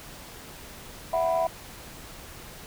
sine chord, E suspended second, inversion none, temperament equal, 659.3 / 740 / 987.8 Hz, E5 / F#5 / B5, 0 / 0 / 0 cents, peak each -23 / -27 / -29 dBFS, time 1.13-1.47 s, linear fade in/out 5 ms, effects tanh soft clip ceiling -16 dBFS + pink hiss -44 dBFS RMS until 2.66 s

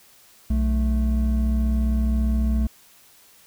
triangle tone pair together, 61.5 / 219.2 Hz, B1 / A3, -7 / -6 cents, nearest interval octave + minor seventh, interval 2201 cents, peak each -17 / -23 dBFS, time 0.5-2.67 s, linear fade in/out 5 ms, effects white hiss -53 dBFS RMS until 3.46 s

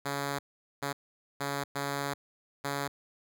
5% pulse tone bursts at uneven times, 141 Hz, C#3, 30 cents sharp, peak -20 dBFS, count 5, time 0.05-0.39 / 0.82-0.93 / 1.4-1.64 / 1.75-2.14 / 2.64-2.88 s, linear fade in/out 10 ms, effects none

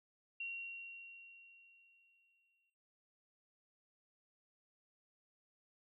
sine tone with exponential decay, 2747 Hz, F7, 29 cents flat, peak -39 dBFS, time 0.4-2.7 s, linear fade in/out 5 ms, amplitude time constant 500 ms, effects noise-tail reverb RT60 0.7 s tail -17 dB re dry

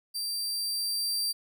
sawtooth tone with level ramp, 4699 Hz, D8, in tune, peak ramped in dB -28 to -24 dBFS, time 0.14-1.33 s, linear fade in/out 20 ms, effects none

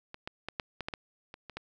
clicks, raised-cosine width 0.3 ms, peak -26 / -21 / -20 / -16 / -20 / -18 / -20 / -28 / -28 / -22 dBFS, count 10, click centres 0.144 / 0.275 / 0.486 / 0.598 / 0.807 / 0.885 / 0.938 / 1.341 / 1.497 / 1.57 s, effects none

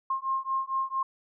sine beating tone pair, 1064 / 1068.4 Hz, C6 / C6, +29 / +36 cents, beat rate 4.4 Hz, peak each -30 dBFS, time 0.1-1.03 s, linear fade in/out 5 ms, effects none

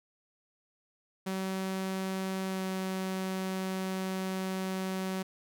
sawtooth tone with pitch glide, 190 to 188.69 Hz, F#3 to F#3, +46 to +34 cents, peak -28 dBFS, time 1.26-5.23 s, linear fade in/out 10 ms, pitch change -12 cents, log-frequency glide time 2.47-2.62 s, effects none

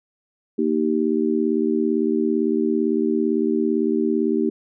sine chord, Eb major, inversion second, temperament just, 233.3 / 311.1 / 388.9 Hz, Bb3 / Eb4 / G4, +2 / 0 / -14 cents, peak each -22 dBFS, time 0.58-4.5 s, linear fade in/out 10 ms, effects none

